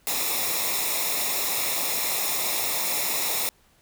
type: noise with comb filter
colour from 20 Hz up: white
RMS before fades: -26 dBFS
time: 0.07-3.49 s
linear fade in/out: 0 ms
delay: 0.65 ms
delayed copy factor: -0.7
effects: pink hiss -61 dBFS RMS until 3.81 s